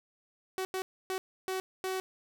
sawtooth tone bursts at uneven times, 376.5 Hz, F#4, 30 cents sharp, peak -28 dBFS, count 5, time 0.58-0.65 / 0.74-0.82 / 1.1-1.18 / 1.48-1.6 / 1.84-2 s, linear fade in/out 0 ms, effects none

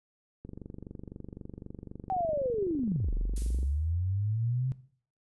click train, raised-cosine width 3 ms, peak -29 dBFS, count 77, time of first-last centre 0.45-3.63 s, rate 23.9 Hz
sine linear two-way sweep, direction down then up, 775 to 34.65 to 133 Hz, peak -27 dBFS, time 2.1-4.72 s, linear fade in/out 0 ms, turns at 3.12 s
violet noise with exponential decay, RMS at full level -37 dBFS, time 3.36-3.92 s, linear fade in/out 5 ms, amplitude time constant 120 ms
effects noise-tail reverb RT60 0.5 s tail -17 dB re dry + resampled to 24000 Hz

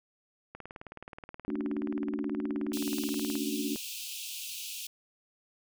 click train, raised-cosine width 0.5 ms, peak -28 dBFS, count 54, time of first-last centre 0.55-3.354 s, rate 18.9 Hz
sine chord, D major seventh, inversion second, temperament equal, 220 / 277.2 / 293.7 / 370 Hz, A3 / C#4 / D4 / F#4, 0 / 0 / 0 / 0 cents, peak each -36 / -37 / -34 / -39 dBFS, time 1.48-3.76 s, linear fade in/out 0 ms
pink high-pass noise, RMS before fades -40 dBFS, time 2.73-4.87 s, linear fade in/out 5 ms, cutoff 2500 Hz, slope 96 dB/octave
effects none

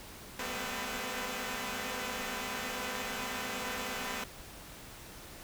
5% pulse tone cluster, 199 / 226.7 / 249.9 / 258.7 / 501 Hz, G3 / A#3 / B3 / C4 / B4, +26 / -48 / +21 / -19 / +25 cents, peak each -31 dBFS, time 0.39-4.24 s, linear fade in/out 2 ms, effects pink hiss -49 dBFS RMS until 5.43 s

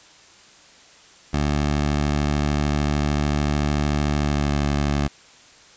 15% pulse tone with pitch glide, 73.4 to 71.97 Hz, D2 to D2, 0 to -34 cents, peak -13 dBFS, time 1.33-5.08 s, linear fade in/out 10 ms, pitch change -34 cents, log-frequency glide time 4.15-4.58 s, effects white hiss -49 dBFS RMS until 5.76 s + resampled to 16000 Hz

